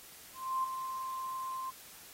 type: tone with ADSR envelope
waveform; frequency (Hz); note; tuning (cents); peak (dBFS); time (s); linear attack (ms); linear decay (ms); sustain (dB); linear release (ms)
sine; 1046.5; C6; 0; -28; 0.34-1.71; 300; 7; -8; 18
effects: white hiss -53 dBFS RMS until 2.13 s + AAC 48 kbps